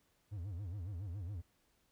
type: tone with vibrato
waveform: triangle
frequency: 93.6 Hz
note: F#2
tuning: 20 cents sharp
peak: -38 dBFS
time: 0.31-1.42 s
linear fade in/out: 20 ms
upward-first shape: sine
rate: 7.2 Hz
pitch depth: 220 cents each way
effects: pink hiss -75 dBFS RMS until 1.91 s